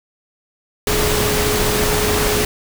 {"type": "tone in noise", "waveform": "sine", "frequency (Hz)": 420.7, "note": "G#4", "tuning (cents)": 22, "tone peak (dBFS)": -20, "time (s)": [0.87, 2.45], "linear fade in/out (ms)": 2, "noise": "pink", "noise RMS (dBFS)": -18, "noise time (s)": [0.87, 2.45], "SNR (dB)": -5, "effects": []}